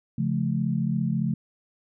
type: chord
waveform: sine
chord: Db augmented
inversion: none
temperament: just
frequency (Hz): 138.59 / 173.24 / 216.5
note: Db3 / F3 / A3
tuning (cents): 0 / -14 / -28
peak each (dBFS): -27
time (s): 0.18-1.34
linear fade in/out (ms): 5
effects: none